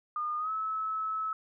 sine tone with pitch glide, 1218 to 1297.9 Hz, D#6 to E6, -37 to -27 cents, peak -30 dBFS, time 0.16-1.33 s, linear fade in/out 2 ms, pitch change +110 cents, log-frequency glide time 0.38-0.51 s, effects none

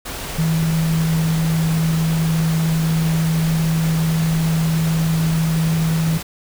sine tone in noise, 161.6 Hz, E3, 34 cents flat, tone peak -15 dBFS, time 0.38-6.18 s, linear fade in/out 10 ms, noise pink, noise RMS -28 dBFS, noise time 0.05-6.23 s, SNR +10 dB, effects none

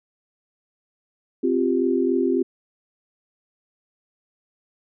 sine chord, C suspended fourth, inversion none, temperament just, 261.6 / 348.8 / 392.4 Hz, C4 / F4 / G4, 0 / -2 / +2 cents, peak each -22 / -22 / -23 dBFS, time 1.43-2.43 s, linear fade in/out 10 ms, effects none

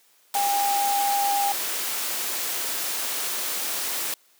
sine tone in noise, 804 Hz, G5, 44 cents sharp, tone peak -21 dBFS, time 0.35-1.52 s, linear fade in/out 2 ms, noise white, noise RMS -28 dBFS, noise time 0.34-4.14 s, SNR +4 dB, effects white hiss -60 dBFS RMS until 4.39 s + high-pass 300 Hz 12 dB/octave

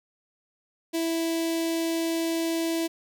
sawtooth tone with notch filter, 329.6 Hz, E4, in tune, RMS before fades -27 dBFS, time 0.93-2.88 s, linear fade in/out 20 ms, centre 1300 Hz, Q 0.85, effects none

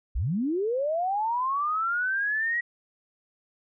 sine linear sweep, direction up, 41.2 to 1928 Hz, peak -24 dBFS, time 0.15-2.61 s, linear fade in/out 10 ms, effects none

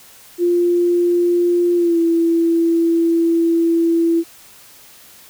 sine tone with pitch glide, 349.2 to 333.8 Hz, F4 to E4, 0 to +22 cents, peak -12 dBFS, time 0.38-4.24 s, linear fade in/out 50 ms, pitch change -78 cents, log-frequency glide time 1.76-1.99 s, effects white hiss -44 dBFS RMS until 5.29 s

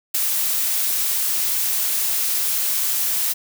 blue noise with ADSR envelope, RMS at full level -18 dBFS, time 0.14-3.34 s, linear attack 9 ms, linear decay 11 ms, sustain -3 dB, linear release 21 ms, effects none

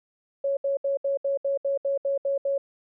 sine tone bursts, 554.4 Hz, C#5, in tune, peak -22 dBFS, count 11, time 0.44-2.58 s, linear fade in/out 5 ms, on 130 ms, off 71 ms, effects none

